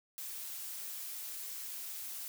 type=noise; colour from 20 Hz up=blue; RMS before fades=-43 dBFS; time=0.18-2.28 s; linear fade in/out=0 ms; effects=none